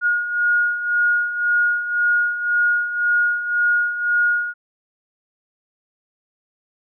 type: beating tone pair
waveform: sine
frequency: 1435 / 1436.9 Hz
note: F6 / F6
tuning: +47 / +49 cents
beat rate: 1.9 Hz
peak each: -23 / -17 dBFS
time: 0.01-4.54 s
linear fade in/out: 50 ms
effects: none